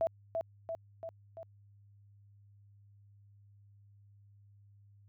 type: tone with echo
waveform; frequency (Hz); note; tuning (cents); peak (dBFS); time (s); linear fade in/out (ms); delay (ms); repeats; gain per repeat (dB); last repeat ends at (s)
sine; 659.3; E5; 0; -27; 0.01-0.07; 0; 340; 4; -4; 1.43
effects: added 101 Hz sine -58 dBFS peak until 5.08 s